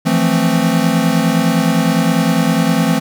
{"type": "chord", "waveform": "square", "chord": "F major seventh", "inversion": "third", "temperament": "equal", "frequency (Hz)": [164.81, 174.61, 220, 261.6], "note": ["E3", "F3", "A3", "C4"], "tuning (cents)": [0, 0, 0, 0], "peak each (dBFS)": -18, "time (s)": [0.05, 3], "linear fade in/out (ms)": 20, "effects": []}